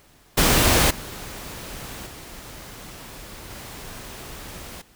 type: noise with level steps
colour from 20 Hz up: pink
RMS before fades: -17 / -36 / -40 / -38 dBFS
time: 0.37-4.82 s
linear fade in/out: 10 ms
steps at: 0.9 / 2.06 / 3.5 s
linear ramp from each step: 10 ms
effects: pink hiss -55 dBFS RMS until 4.95 s